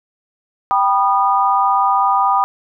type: chord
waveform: sine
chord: G augmented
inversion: none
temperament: just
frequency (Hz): 784 / 980 / 1225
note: G5 / B5 / D#6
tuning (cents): 0 / -14 / -27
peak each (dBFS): -16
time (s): 0.71-2.44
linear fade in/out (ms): 0
effects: none